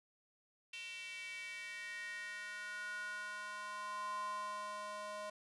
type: tone with high-pass filter sweep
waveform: square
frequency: 207.7 Hz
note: G#3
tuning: in tune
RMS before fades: -45 dBFS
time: 0.73-5.3 s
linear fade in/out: 5 ms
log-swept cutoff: 2700 to 760 Hz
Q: 5.7
effects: resampled to 24000 Hz